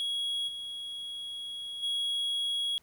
triangle tone with level steps, 3322 Hz, G#7, in tune, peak -28 / -35 / -27 dBFS, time 0-2.78 s, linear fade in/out 0 ms, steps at 0.47 / 1.82 s, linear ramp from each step 20 ms, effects pink hiss -66 dBFS RMS until 2.82 s

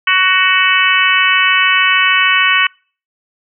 harmonic tone, 373.3 Hz, F#4, 15 cents sharp, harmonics 3 / 4 / 5 / 6 / 7 / 8, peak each -16 / -16 / -16 / -16 / -16 / -16 dBFS, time 0.07-2.67 s, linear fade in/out 5 ms, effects noise-tail reverb RT60 0.4 s tail -26 dB re dry

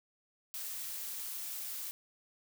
blue noise, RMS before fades -41 dBFS, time 0.54-1.91 s, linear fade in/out 0 ms, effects none

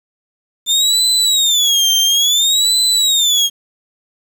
30% pulse tone with vibrato, 3563 Hz, A7, 21 cents sharp, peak -8 dBFS, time 0.66-3.5 s, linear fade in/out 50 ms, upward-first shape sine, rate 0.58 Hz, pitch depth 210 cents each way, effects 7-bit

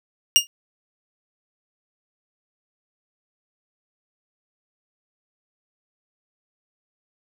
25% pulse tone with exponential decay, 2835 Hz, F7, 25 cents sharp, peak -3 dBFS, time 0.36-0.47 s, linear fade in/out 0 ms, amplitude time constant 22 ms, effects none

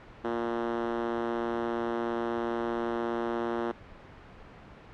5% pulse tone with high-pass filter, 117 Hz, A#2, 7 cents sharp, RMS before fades -31 dBFS, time 0.24-3.72 s, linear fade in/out 10 ms, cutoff 290 Hz, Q 6.3, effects pink hiss -49 dBFS RMS until 4.93 s + low-pass 2000 Hz 12 dB/octave

